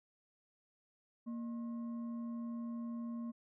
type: tone with frequency modulation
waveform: sine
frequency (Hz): 233.1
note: A#3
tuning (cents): 0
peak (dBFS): -39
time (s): 1.26-3.32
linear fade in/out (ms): 20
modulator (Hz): 842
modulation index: 0.23
effects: none